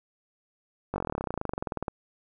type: slowing click train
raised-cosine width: 1 ms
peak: -16 dBFS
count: 28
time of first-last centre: 0.94-1.882 s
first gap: 20 ms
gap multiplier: 1.04
effects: none